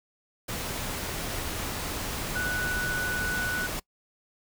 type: tone in noise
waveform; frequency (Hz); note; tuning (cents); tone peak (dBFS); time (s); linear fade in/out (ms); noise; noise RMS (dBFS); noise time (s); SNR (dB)
sine; 1480; F#6; 0; -28; 2.35-3.67; 10; pink; -33; 0.48-3.8; +2
effects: noise-tail reverb RT60 0.1 s tail -24 dB re dry